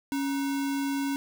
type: tone with sample-and-hold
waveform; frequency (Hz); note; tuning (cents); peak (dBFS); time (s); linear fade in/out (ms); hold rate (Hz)
sine; 277.2; C#4; 0; -26; 0.12-1.16; 0; 1225
effects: none